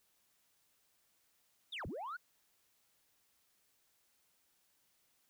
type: linear two-way sweep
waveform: sine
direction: down then up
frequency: 3830 to 42.92 to 1517 Hz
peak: -39 dBFS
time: 1.72-2.17 s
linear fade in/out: 10 ms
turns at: 1.86 s
effects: tanh soft clip ceiling -38 dBFS + white hiss -75 dBFS RMS until 5.29 s